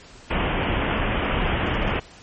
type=low-pass noise; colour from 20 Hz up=pink; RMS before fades=-23 dBFS; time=0.3-2 s; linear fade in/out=10 ms; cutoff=3200 Hz; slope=96 dB/octave; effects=pink hiss -46 dBFS RMS until 2.22 s + MP3 32 kbps